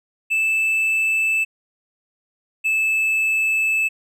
triangle tone pair in turn, 2633 / 2620 Hz, E7 / E7, -3 / -11 cents, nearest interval unison, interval 8 cents, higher first, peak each -15 dBFS, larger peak neither, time 0.3-1.45 / 2.64-3.89 s, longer second, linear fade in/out 20 ms, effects none

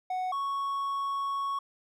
triangle tone pair in turn, 740 / 1108.7 Hz, F#5 / C#6, 0 / 0 cents, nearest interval perfect fifth, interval 700 cents, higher second, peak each -27 / -27 dBFS, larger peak neither, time 0.1-0.32 / 0.32-1.59 s, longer second, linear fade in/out 5 ms, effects none

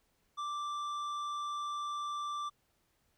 triangle tone with tanh clipping, 1174.7 Hz, D6, in tune, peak -37 dBFS, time 0.37-2.5 s, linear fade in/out 20 ms, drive 14 dB, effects pink hiss -75 dBFS RMS until 3.17 s

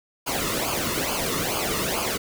pink noise with flanger, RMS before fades -26 dBFS, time 0.26-2.18 s, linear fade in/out 20 ms, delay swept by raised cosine 0.52 to 1.3 ms, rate 2.3 Hz, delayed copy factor -0.75, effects none

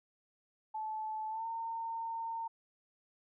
sine tone with pitch glide, 869 to 911.7 Hz, A5 to A#5, -22 to -39 cents, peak -36 dBFS, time 0.74-2.48 s, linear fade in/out 10 ms, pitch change +83 cents, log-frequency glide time 1.29-1.46 s, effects none

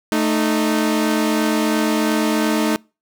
sawtooth tone pair together, 220 / 308.6 Hz, A3 / D#4, 0 / -14 cents, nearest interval tritone, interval 586 cents, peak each -15 dBFS, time 0.12-2.76 s, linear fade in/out 0 ms, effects noise-tail reverb RT60 0.3 s tail -26 dB re dry

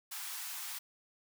white high-pass noise, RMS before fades -42 dBFS, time 0.11-0.79 s, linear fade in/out 10 ms, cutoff 790 Hz, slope 48 dB/octave, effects none

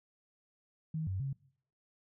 sine tone with pitch steps, 158.2 / 94.8 / 136.4 Hz, D#3 / F#2 / C#3, +29 / +43 / -28 cents, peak -33 dBFS, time 0.94-1.33 s, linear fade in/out 5 ms, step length 130 ms, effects noise-tail reverb RT60 0.6 s tail -22 dB re dry

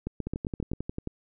two click trains, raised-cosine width 3 ms, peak -18 / -19 dBFS, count 6 / 10, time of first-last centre 0.07-0.734 / 0.27-1.074 s, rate 7.53 / 11.2 Hz, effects none

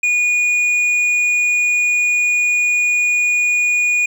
triangle tone with hard clipping, 2452 Hz, D#7, 26 cents flat, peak -14 dBFS, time 0.03-4.06 s, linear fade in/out 5 ms, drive 8 dB, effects none

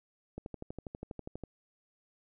click train, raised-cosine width 2 ms, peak -27 dBFS, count 14, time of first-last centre 0.38-1.437 s, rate 12.3 Hz, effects none

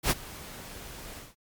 pink noise with ADSR envelope, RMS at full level -22 dBFS, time 0.03-1.35 s, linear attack 74 ms, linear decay 33 ms, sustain -21 dB, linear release 170 ms, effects MP3 96 kbps

